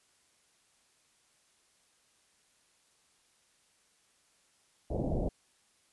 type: low-pass noise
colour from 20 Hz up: pink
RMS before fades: -32 dBFS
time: 4.9-5.29 s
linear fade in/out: 10 ms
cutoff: 710 Hz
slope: 48 dB/octave
effects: white hiss -69 dBFS RMS until 5.92 s + resampled to 24000 Hz